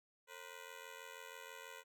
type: ring-modulated tone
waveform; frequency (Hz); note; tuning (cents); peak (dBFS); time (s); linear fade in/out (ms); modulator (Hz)
10% pulse; 493.9; B4; 0; -39; 0.27-1.84; 50; 43.1
effects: none